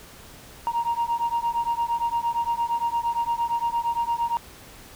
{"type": "beating tone pair", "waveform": "sine", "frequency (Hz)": [932.3, 941], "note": ["A#5", "A#5"], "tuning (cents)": [0, 16], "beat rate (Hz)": 8.7, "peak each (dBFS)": -24, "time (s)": [0.67, 4.37], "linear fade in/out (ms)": 0, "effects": ["tanh soft clip ceiling -18 dBFS", "pink hiss -46 dBFS RMS until 4.95 s"]}